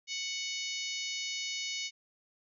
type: harmonic tone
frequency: 740 Hz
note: F#5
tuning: in tune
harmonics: 3 / 4 / 5 / 6 / 7 / 8 / 9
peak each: -40 / -41 / -42 / -43 / -43 / -44 / -45 dBFS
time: 0.07-1.91 s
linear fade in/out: 50 ms
effects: none